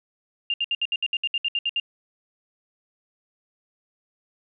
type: tone bursts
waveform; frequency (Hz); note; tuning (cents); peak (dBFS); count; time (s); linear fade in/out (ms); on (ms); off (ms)
sine; 2800; F7; +4; -21; 13; 0.5-1.799; 2; 39; 66
effects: none